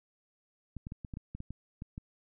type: clicks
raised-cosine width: 5 ms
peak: -28 dBFS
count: 11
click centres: 0.767 / 0.869 / 0.921 / 1.048 / 1.138 / 1.171 / 1.35 / 1.404 / 1.506 / 1.821 / 1.979 s
effects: none